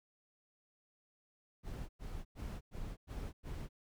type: noise bursts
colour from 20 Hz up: brown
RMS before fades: -43 dBFS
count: 6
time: 1.63-3.69 s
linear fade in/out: 50 ms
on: 260 ms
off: 100 ms
effects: none